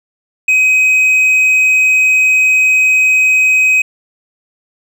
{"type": "tone with hard clipping", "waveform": "sine", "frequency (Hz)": 2525, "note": "D#7", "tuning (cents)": 25, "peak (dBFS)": -8, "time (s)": [0.48, 3.82], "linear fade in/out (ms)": 5, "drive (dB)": 3, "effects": []}